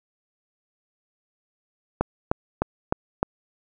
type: click train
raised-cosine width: 1 ms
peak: -6 dBFS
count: 5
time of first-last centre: 2.01-3.23 s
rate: 3.28 Hz
effects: none